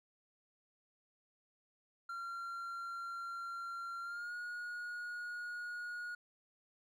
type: tone with pitch glide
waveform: triangle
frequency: 1376 to 1444.4 Hz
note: F6 to F#6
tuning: -26 to -42 cents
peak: -39 dBFS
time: 2.09-6.15 s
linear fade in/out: 5 ms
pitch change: +84 cents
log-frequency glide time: 4.02-4.34 s
effects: none